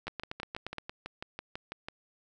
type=two click trains; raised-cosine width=0.3 ms; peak=-20 / -22 dBFS; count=7 / 12; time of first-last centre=0.08-0.783 / 0.07-1.885 s; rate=8.53 / 6.06 Hz; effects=none